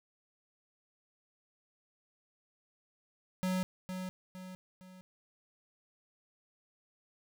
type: tone with echo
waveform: square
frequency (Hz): 185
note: F#3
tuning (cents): 0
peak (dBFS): -31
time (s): 3.43-3.63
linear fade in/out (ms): 0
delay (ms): 460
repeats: 3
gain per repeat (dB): -7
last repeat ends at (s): 5.01
effects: none